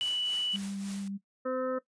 sine tone, 2960 Hz, F#7, in tune, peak -28 dBFS, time 0.01-0.56 s, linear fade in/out 0 ms
white noise with tremolo, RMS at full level -43 dBFS, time 0.01-1.08 s, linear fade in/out 2 ms, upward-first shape triangle, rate 3.6 Hz, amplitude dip 65%
sine tone with vibrato, 197.5 Hz, G3, 13 cents sharp, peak -34 dBFS, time 0.53-1.18 s, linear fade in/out 20 ms, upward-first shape sine, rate 6.9 Hz, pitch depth 10 cents each way
harmonic tone, 257.5 Hz, C4, 28 cents flat, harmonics 1 / 2 / 4 / 5 / 6 / 7, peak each -36 / -31 / -48 / -38 / -50 / -51 dBFS, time 1.45-1.79 s, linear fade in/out 10 ms
effects noise-tail reverb RT60 0.1 s tail -17 dB re dry + resampled to 22050 Hz

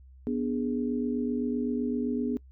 sine chord, G# diminished, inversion first, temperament equal with one note detuned, 245.9 / 293.7 / 415.3 Hz, B3 / D4 / G#4, -7 / 0 / 0 cents, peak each -28 / -33 / -34 dBFS, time 0.27-2.37 s, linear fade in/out 0 ms, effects noise-tail reverb RT60 0.1 s tail -23 dB re dry + added 65 Hz sine -49 dBFS peak until 2.51 s

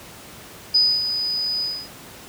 sine tone with ADSR envelope, 4978 Hz, D#8, in tune, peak -12 dBFS, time 0.74-1.89 s, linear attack 12 ms, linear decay 260 ms, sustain -9 dB, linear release 270 ms, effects pink hiss -41 dBFS RMS until 2.28 s + high-pass 80 Hz 12 dB/octave

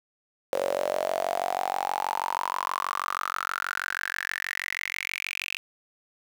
sawtooth tone with high-pass filter sweep, 46.25 Hz, F#1, in tune, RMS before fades -30 dBFS, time 0.52-5.57 s, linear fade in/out 0 ms, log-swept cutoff 530 to 2600 Hz, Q 8.9, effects 8-bit

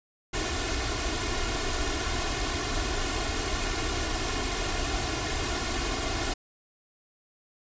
pink noise with comb filter, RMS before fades -29 dBFS, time 0.33-6.34 s, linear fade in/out 10 ms, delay 2.8 ms, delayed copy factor +0.75, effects resampled to 16000 Hz

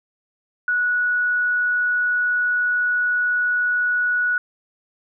sine tone, 1467 Hz, F#6, 15 cents flat, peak -17 dBFS, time 0.68-4.38 s, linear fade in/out 2 ms, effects none

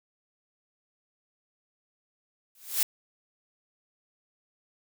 blue noise with exponential growth, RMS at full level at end -21 dBFS, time 2.55-2.83 s, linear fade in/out 2 ms, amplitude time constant 59 ms, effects none

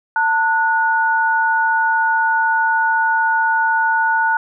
sine tone pair together, 896 / 1462.4 Hz, A5 / F#6, +31 / -21 cents, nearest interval minor sixth, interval 848 cents, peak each -16 dBFS, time 0.16-4.37 s, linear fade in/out 2 ms, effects none

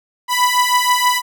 sawtooth beating tone pair, 987.8 / 994.1 Hz, B5 / B5, 0 / +11 cents, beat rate 6.3 Hz, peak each -12 dBFS, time 0.28-1.22 s, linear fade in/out 50 ms, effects none

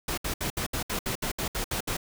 pink noise bursts, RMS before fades -30 dBFS, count 12, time 0.08-1.969 s, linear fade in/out 5 ms, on 96 ms, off 67 ms, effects none

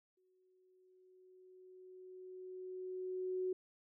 sine tone with exponential growth, 370 Hz, F#4, in tune, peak -34 dBFS, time 0.17-3.53 s, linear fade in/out 5 ms, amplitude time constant 730 ms, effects none

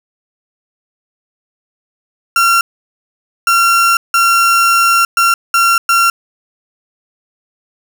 35% pulse tone bursts at uneven times, 1370 Hz, F6, 34 cents flat, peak -6 dBFS, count 6, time 2.36-2.61 / 3.47-3.97 / 4.14-5.05 / 5.17-5.34 / 5.54-5.78 / 5.89-6.1 s, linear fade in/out 2 ms, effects none

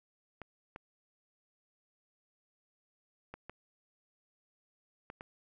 clicks, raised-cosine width 0.5 ms, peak -29 dBFS, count 6, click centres 0.417 / 0.761 / 3.34 / 3.496 / 5.101 / 5.209 s, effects none

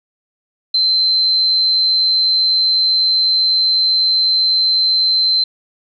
sine tone, 4094 Hz, C8, 38 cents flat, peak -11 dBFS, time 0.74-5.44 s, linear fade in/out 5 ms, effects none

